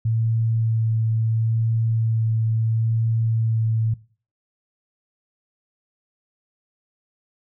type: tone with vibrato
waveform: sine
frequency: 112.6 Hz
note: A2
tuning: 40 cents sharp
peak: -18 dBFS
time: 0.05-3.94 s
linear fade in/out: 5 ms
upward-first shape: sine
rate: 0.74 Hz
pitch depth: 12 cents each way
effects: noise-tail reverb RT60 0.4 s tail -20 dB re dry